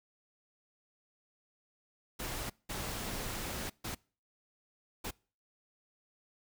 pink noise bursts at uneven times, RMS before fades -39 dBFS, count 4, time 2.19-2.5 / 2.69-3.7 / 3.84-3.95 / 5.04-5.11 s, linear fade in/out 10 ms, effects noise-tail reverb RT60 0.4 s tail -25 dB re dry

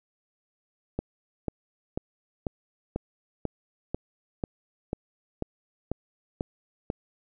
click train, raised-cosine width 2 ms, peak -15 dBFS, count 13, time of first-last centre 0.99-6.901 s, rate 2.03 Hz, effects none

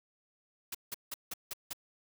white noise bursts, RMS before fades -39 dBFS, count 6, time 0.72-1.732 s, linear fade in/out 5 ms, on 27 ms, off 170 ms, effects none

